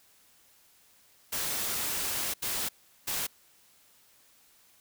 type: noise bursts at uneven times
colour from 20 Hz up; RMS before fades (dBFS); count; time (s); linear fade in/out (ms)
white; -32; 3; 1.32-2.34 / 2.42-2.69 / 3.07-3.27; 10
effects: white hiss -62 dBFS RMS until 4.8 s